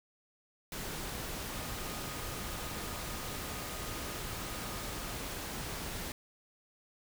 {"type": "tone in noise", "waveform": "sine", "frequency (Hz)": 1239, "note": "D#6", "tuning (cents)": -8, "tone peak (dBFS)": -51, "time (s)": [1.54, 5.15], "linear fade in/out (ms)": 2, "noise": "pink", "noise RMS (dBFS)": -40, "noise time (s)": [0.72, 6.12], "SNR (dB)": -14, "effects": []}